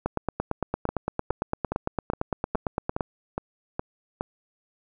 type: two click trains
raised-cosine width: 1 ms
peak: -11 / -13 dBFS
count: 27 / 9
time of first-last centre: 0.06-3.008 / 0.89-4.21 s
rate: 8.82 / 2.41 Hz
effects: none